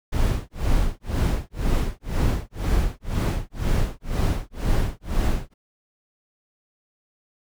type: noise with tremolo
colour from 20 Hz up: brown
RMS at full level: -19 dBFS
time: 0.12-5.54 s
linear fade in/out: 10 ms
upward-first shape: sine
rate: 2 Hz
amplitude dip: 100%
effects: none